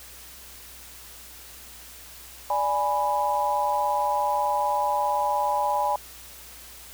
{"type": "chord", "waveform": "sine", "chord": "G# diminished", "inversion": "second", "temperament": "equal", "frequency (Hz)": [587.3, 830.6, 987.8], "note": ["D5", "G#5", "B5"], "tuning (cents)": [0, 0, 0], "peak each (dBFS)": [-29, -24, -26], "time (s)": [2.5, 5.96], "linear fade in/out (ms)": 2, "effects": ["added 60 Hz sine -52 dBFS peak until 6.93 s", "white hiss -45 dBFS RMS until 6.93 s"]}